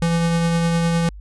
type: tone with tremolo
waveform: square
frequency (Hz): 168.1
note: E3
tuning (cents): +34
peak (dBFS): -16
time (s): 0.02-1.09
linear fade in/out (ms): 2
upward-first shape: triangle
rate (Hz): 9.8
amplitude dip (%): 25
effects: added 50 Hz sine -34 dBFS peak until 1.2 s + resampled to 24000 Hz